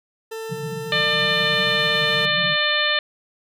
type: tone with pitch glide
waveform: 40% pulse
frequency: 446 to 453.8 Hz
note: A4 to A#4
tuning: +23 to -47 cents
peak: -28 dBFS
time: 0.31-2.26 s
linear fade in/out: 10 ms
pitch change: +30 cents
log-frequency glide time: 0.69-1.6 s
type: band-pass noise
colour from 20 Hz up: white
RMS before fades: -33 dBFS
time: 0.49-2.56 s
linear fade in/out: 10 ms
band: 130 to 190 Hz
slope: 96 dB/octave
type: harmonic tone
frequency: 598 Hz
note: D5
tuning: 31 cents sharp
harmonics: 1 / 2 / 3 / 4 / 5 / 6 / 7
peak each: -27 / -28 / -22 / -27 / -25 / -24 / -28 dBFS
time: 0.92-2.99 s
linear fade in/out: 2 ms
effects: none